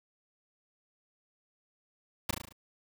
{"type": "noise with echo", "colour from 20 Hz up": "pink", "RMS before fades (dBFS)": -30, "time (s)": [2.29, 2.31], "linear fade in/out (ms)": 5, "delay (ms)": 36, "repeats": 6, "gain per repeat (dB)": -4, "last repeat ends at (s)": 2.526, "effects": []}